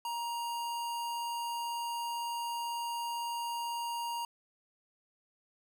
square tone, 941 Hz, A#5, 16 cents sharp, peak -35 dBFS, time 0.05-4.25 s, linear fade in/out 2 ms, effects none

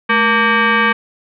sine tone with frequency modulation, 215.5 Hz, A3, 36 cents flat, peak -10 dBFS, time 0.09-0.93 s, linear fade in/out 10 ms, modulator 689 Hz, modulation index 3.2, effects none

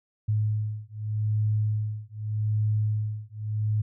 sine beating tone pair, 106.5 / 107.33 Hz, G#2 / A2, +44 / -43 cents, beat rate 0.83 Hz, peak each -27 dBFS, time 0.28-3.82 s, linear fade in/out 10 ms, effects none

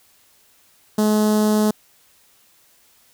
sawtooth tone with notch filter, 212.9 Hz, G#3, 43 cents sharp, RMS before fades -17 dBFS, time 0.98-1.71 s, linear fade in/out 5 ms, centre 2300 Hz, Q 0.52, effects white hiss -56 dBFS RMS until 3.13 s

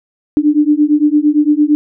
sine beating tone pair, 293.7 / 302.5 Hz, D4 / D#4, 0 / -49 cents, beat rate 8.8 Hz, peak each -11 dBFS, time 0.37-1.75 s, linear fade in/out 0 ms, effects none

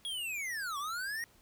square linear two-way sweep, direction down then up, 3355 to 1100 to 1902 Hz, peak -36 dBFS, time 0.05-1.24 s, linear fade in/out 0 ms, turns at 0.78 s, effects pink hiss -64 dBFS RMS until 1.41 s

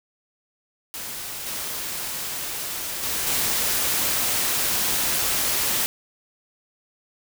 white noise with level steps, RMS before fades -33 / -30 / -26 / -23 dBFS, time 0.94-5.86 s, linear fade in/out 0 ms, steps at 1.46 / 3.03 / 3.27 s, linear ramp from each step 2 ms, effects none

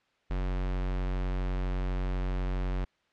square tone, 46.07 Hz, F#1, 7 cents flat, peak -29 dBFS, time 0.3-2.85 s, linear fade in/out 10 ms, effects white hiss -70 dBFS RMS until 3.12 s + low-pass 3000 Hz 12 dB/octave

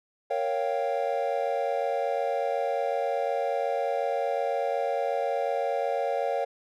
triangle chord, G half-diminished seventh, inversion first, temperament equal, 466.2 / 554.4 / 698.5 / 784 Hz, Bb4 / Db5 / F5 / G5, 0 / 0 / 0 / 0 cents, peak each -30 / -27 / -29 / -31 dBFS, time 0.3-6.45 s, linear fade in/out 10 ms, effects none

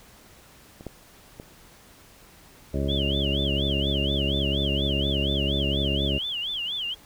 clicks, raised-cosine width 2 ms, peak -29 / -20 / -25 dBFS, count 3, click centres 0.809 / 0.867 / 1.399 s
harmonic tone, 69.3 Hz, C#2, in tune, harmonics 1 / 2 / 3 / 4 / 5 / 6 / 8 / 9, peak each -27 / -30 / -32 / -33 / -34 / -35 / -36 / -37 dBFS, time 2.73-6.19 s, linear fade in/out 20 ms
sine tone with vibrato, 3136 Hz, G7, in tune, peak -27 dBFS, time 2.88-6.95 s, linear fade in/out 20 ms, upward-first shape sine, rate 4.2 Hz, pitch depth 210 cents each way
effects pink hiss -52 dBFS RMS until 7.05 s

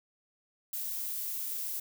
violet noise, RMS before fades -36 dBFS, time 0.73-1.8 s, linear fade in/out 5 ms, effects none

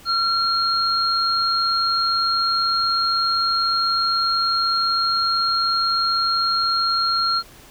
sine tone pair together, 1364 / 4251 Hz, F6 / C8, -41 / +27 cents, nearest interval octave + minor sixth, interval 1968 cents, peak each -20 / -20 dBFS, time 0.05-7.43 s, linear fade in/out 50 ms, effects pink hiss -46 dBFS RMS until 7.7 s

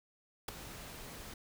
pink noise with ADSR envelope, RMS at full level -34 dBFS, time 0.48-1.34 s, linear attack 6 ms, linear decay 7 ms, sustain -14 dB, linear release 5 ms, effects none

